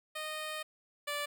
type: tone pair in turn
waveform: 10% pulse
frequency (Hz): 618 / 583.3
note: D#5 / D5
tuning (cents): -12 / -12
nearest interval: minor second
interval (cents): 100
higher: first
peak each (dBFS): -29 / -26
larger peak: second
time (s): 0.15-0.63 / 1.07-1.26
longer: first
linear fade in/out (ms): 10
effects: none